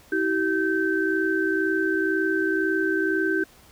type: tone cluster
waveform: sine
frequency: 322.2 / 384.2 / 1549 Hz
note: E4 / G4 / G6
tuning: -39 / -35 / -21 cents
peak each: -25 dBFS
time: 0.12-3.44 s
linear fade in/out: 5 ms
effects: pink hiss -53 dBFS RMS until 3.71 s